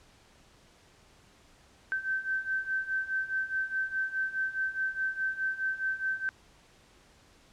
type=beating tone pair; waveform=sine; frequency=1545 / 1549.8 Hz; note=G6 / G6; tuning=-26 / -20 cents; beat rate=4.8 Hz; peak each=-34 / -31 dBFS; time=1.92-6.29 s; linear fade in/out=0 ms; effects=pink hiss -60 dBFS RMS until 7.52 s + low-pass 8000 Hz 12 dB/octave